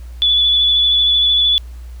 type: tone with vibrato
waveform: sine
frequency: 3442 Hz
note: A7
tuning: 39 cents flat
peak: -10 dBFS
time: 0.22-1.58 s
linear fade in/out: 0 ms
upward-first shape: triangle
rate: 13 Hz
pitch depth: 21 cents each way
effects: added 60 Hz sine -29 dBFS peak until 2 s + pink hiss -50 dBFS RMS until 2 s